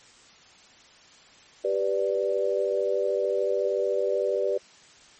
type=chord; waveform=sine; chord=G major; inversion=none; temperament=equal; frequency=392 / 493.9 / 587.3 Hz; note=G4 / B4 / D5; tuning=0 / 0 / 0 cents; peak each=-27 dBFS; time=1.64-4.58 s; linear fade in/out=10 ms; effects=white hiss -53 dBFS RMS until 5.19 s + MP3 32 kbps